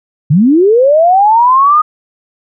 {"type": "linear sweep", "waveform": "sine", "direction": "up", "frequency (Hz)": [132.5, 1248], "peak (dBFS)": -4, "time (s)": [0.3, 1.82], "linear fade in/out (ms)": 10, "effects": []}